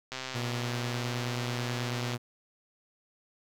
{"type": "click train", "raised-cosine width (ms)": 0.2, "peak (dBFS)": -19, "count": 264, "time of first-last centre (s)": [0.12, 2.143], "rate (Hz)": 130}
{"type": "tone with pitch glide", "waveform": "sawtooth", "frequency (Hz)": [120, 120.83], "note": ["B2", "B2"], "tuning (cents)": [-49, -37], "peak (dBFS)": -28, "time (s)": [0.34, 2.18], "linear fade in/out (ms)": 20, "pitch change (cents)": 12, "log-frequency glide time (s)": [0.51, 1.32]}
{"effects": []}